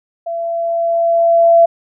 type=tone with level ramp; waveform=sine; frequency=674 Hz; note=E5; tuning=38 cents sharp; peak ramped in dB=-19 to -4 dBFS; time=0.26-1.66 s; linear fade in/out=10 ms; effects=none